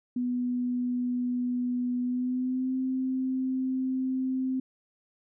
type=tone with pitch glide; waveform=sine; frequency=246.9 to 260.1 Hz; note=B3 to C4; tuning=0 to -10 cents; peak=-26 dBFS; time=0.16-4.6 s; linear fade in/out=5 ms; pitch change=+90 cents; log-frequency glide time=2.01-2.75 s; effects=none